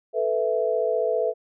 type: chord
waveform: sine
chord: A suspended second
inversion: none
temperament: just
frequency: 440 / 495 / 660 Hz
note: A4 / B4 / E5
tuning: 0 / +4 / +2 cents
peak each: -25 dBFS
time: 0.13-1.34 s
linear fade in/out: 50 ms
effects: none